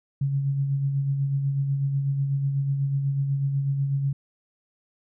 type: tone with tremolo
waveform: sine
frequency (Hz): 138.59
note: C#3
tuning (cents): 0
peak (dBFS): -20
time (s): 0.21-4.13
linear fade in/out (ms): 5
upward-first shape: sine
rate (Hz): 8.1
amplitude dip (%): 40
effects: none